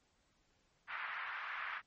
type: band-pass noise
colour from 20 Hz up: pink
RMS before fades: -43 dBFS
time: 0.87-1.82 s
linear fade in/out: 50 ms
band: 1200 to 2100 Hz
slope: 24 dB/octave
effects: pink hiss -75 dBFS RMS until 1.86 s + MP3 32 kbps